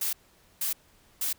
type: noise bursts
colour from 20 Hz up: blue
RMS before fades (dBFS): -29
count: 3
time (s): 0.01-1.33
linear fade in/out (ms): 5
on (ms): 120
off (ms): 480
effects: pink hiss -61 dBFS RMS until 1.38 s